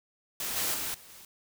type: noise with level steps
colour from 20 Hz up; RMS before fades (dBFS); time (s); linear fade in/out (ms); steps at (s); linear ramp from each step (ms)
white; -34 / -30 / -34 / -52 / -50; 0.4-1.25; 2; 0.56 / 0.74 / 0.94 / 1.09; 5
effects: none